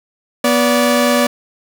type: tone pair together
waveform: sawtooth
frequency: 244.1 / 578 Hz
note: B3 / D5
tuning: -20 / -28 cents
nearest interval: octave + minor third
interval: 1492 cents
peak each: -10 dBFS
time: 0.44-1.27 s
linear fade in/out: 5 ms
effects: none